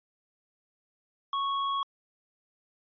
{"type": "tone", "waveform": "square", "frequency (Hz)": 1106, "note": "C#6", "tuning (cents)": -4, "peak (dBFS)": -28, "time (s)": [1.33, 1.83], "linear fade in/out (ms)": 2, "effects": ["resampled to 11025 Hz"]}